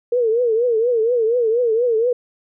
sine tone with vibrato, 466.2 Hz, A#4, in tune, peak -14 dBFS, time 0.12-2.13 s, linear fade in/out 5 ms, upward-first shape triangle, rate 4.2 Hz, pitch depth 140 cents each way, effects none

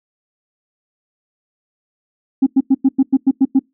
sine tone bursts, 267.8 Hz, C4, 40 cents sharp, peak -6 dBFS, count 9, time 2.42-3.594 s, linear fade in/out 10 ms, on 46 ms, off 95 ms, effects noise-tail reverb RT60 0.2 s tail -25 dB re dry + tanh soft clip ceiling -5 dBFS

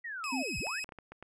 sine linear two-way sweep, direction down then up, 1955 to 30.66 to 1955 Hz, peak -37 dBFS, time 0.04-0.8 s, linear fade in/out 10 ms, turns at 0.59 s
sawtooth tone with vibrato, 2554 Hz, D#7, 45 cents sharp, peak -32 dBFS, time 0.24-0.84 s, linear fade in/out 0 ms, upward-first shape triangle, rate 17 Hz, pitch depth 30 cents each way
sine tone, 262.4 Hz, C4, 5 cents sharp, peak -32 dBFS, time 0.32-0.43 s, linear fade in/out 10 ms
clicks, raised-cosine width 0.5 ms, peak -31 dBFS, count 7, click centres 0.669 / 0.844 / 0.891 / 0.922 / 0.987 / 1.12 / 1.226 s
effects resampled to 22050 Hz

